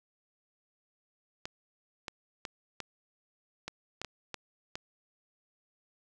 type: clicks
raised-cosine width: 0.2 ms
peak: -20 dBFS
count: 9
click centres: 1.455 / 2.082 / 2.452 / 2.803 / 3.68 / 4.016 / 4.047 / 4.343 / 4.755 s
effects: none